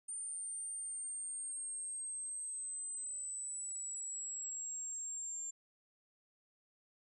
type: linear sweep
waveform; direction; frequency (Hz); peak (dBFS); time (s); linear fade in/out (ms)
sine; down; 9000 to 7330; -40; 0.08-5.51; 10
effects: none